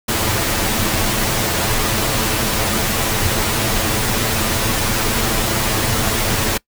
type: noise with comb filter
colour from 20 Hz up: pink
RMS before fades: -18 dBFS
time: 0.08-6.58 s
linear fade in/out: 10 ms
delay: 9.1 ms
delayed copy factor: +0.6
effects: noise-tail reverb RT60 0.1 s tail -23 dB re dry